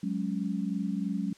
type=chord; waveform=sine; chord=F# suspended second; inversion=none; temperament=just; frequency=185 / 208.1 / 277.5 Hz; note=F#3 / G#3 / C#4; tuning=0 / +4 / +2 cents; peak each=-32 / -32 / -35 dBFS; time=0.03-1.33 s; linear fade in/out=5 ms; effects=white hiss -58 dBFS RMS until 1.37 s + low-pass 7000 Hz 12 dB/octave